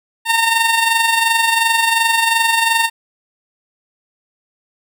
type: tone with amplitude modulation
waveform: 15% pulse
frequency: 913 Hz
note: A#5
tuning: 36 cents flat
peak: -4 dBFS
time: 0.25-2.9 s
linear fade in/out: 50 ms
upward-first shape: sine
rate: 22.8 Hz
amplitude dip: 50%
effects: none